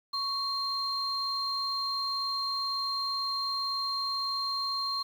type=tone pair together; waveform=sine; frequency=1108.7 / 4186 Hz; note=C#6 / C8; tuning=0 / 0 cents; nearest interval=octave + major seventh; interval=2300 cents; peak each=-33 / -30 dBFS; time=0.13-5.03 s; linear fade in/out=10 ms; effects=tanh soft clip ceiling -21 dBFS + 9-bit

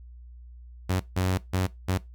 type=tone bursts at uneven times; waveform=sawtooth; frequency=92.7 Hz; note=F#2; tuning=4 cents sharp; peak=-19 dBFS; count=4; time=0.89-1 / 1.16-1.38 / 1.53-1.67 / 1.88-1.98 s; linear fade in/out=10 ms; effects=noise-tail reverb RT60 0.2 s tail -20 dB re dry + added 60 Hz sine -43 dBFS peak until 2.14 s

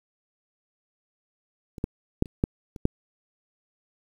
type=clicks; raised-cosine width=3 ms; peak=-25 / -12 / -7 / -29 / -8 / -26 / -7 dBFS; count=7; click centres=1.782 / 1.841 / 2.224 / 2.258 / 2.439 / 2.762 / 2.854 s; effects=8-bit

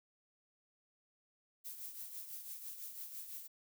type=noise with tremolo; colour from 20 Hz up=violet; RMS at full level=-45 dBFS; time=1.64-3.48 s; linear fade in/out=20 ms; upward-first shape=triangle; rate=6 Hz; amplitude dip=60%; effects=none

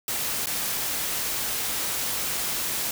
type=noise with dropouts; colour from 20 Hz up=white; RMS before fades=-28 dBFS; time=0.08-2.91 s; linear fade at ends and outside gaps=2 ms; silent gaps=0.459-0.469 s; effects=none

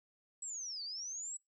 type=linear two-way sweep; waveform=sine; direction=down then up; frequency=7880 to 4435 to 7880 Hz; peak=-40 dBFS; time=0.42-1.37 s; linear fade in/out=5 ms; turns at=0.83 s; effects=noise-tail reverb RT60 0.2 s tail -26 dB re dry

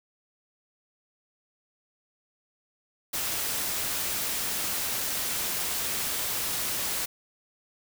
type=noise; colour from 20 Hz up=white; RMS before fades=-30 dBFS; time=3.13-7.06 s; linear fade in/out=10 ms; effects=none

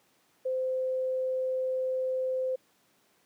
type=tone; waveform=sine; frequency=517 Hz; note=C5; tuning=21 cents flat; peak=-27 dBFS; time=0.45-2.56 s; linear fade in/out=10 ms; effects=pink hiss -67 dBFS RMS until 3.25 s + high-pass 200 Hz 12 dB/octave

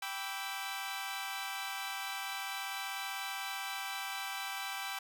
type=chord; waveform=15% pulse; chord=E minor seventh; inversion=first; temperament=equal with one note detuned; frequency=784 / 987.8 / 1155.8 / 1318.5 Hz; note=G5 / B5 / D6 / E6; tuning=0 / 0 / -28 / 0 cents; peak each=-34 / -38 / -39 / -39 dBFS; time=0.02-4.99 s; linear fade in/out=5 ms; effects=none

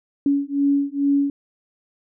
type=beating tone pair; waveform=sine; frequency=280.5 / 282.8 Hz; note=C#4 / C#4; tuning=+21 / +35 cents; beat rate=2.3 Hz; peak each=-20 / -20 dBFS; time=0.26-1.3 s; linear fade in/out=2 ms; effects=none

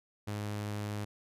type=tone; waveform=sawtooth; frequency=104.1 Hz; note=G#2; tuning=5 cents sharp; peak=-31 dBFS; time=0.27-1.05 s; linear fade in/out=10 ms; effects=resampled to 32000 Hz

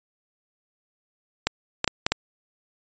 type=clicks; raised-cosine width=0.2 ms; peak=-3 dBFS; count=5; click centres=1.47 / 1.844 / 1.877 / 2.065 / 2.12 s; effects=resampled to 16000 Hz

